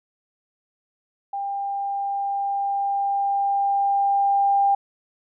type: tone with level ramp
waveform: sine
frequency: 797 Hz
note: G5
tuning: 28 cents sharp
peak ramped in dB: -25 to -15 dBFS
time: 1.33-4.75 s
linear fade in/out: 5 ms
effects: none